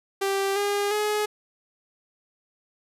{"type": "tone with pitch steps", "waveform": "sawtooth", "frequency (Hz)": [392, 406.3, 421.1], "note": ["G4", "G#4", "G#4"], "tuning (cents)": [0, -38, 24], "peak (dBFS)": -19, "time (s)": [0.21, 1.26], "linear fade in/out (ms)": 10, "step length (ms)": 350, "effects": ["resampled to 32000 Hz"]}